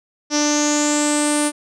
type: tone with low-pass filter sweep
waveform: sawtooth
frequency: 296.1 Hz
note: D4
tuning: 14 cents sharp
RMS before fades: -18 dBFS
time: 0.3-1.52 s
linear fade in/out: 50 ms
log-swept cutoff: 5700 to 9400 Hz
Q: 9.5
effects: none